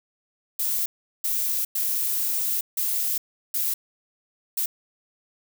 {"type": "noise bursts at uneven times", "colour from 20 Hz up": "violet", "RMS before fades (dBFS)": -25, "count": 6, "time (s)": [[0.59, 0.86], [1.24, 1.65], [1.75, 2.61], [2.77, 3.18], [3.54, 3.74], [4.57, 4.66]], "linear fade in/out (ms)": 5, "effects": []}